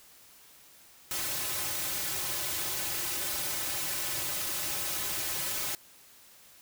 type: noise with comb filter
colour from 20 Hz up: white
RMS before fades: -33 dBFS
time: 1.11-5.75 s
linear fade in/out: 0 ms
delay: 4.3 ms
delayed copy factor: -1
effects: white hiss -56 dBFS RMS until 6.61 s